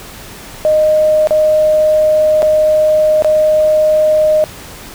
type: tone with dropouts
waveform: sine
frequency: 617 Hz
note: D#5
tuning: 15 cents flat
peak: -7 dBFS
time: 0.65-4.44 s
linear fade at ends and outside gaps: 0 ms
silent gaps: 1.272-1.308 / 2.421-2.428 / 3.222-3.246 s
effects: pink hiss -32 dBFS RMS until 4.94 s